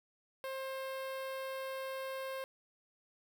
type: tone with notch filter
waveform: sawtooth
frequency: 531 Hz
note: C5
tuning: 25 cents sharp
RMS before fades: -41 dBFS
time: 0.44-2.44 s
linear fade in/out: 0 ms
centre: 6700 Hz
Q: 1
effects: none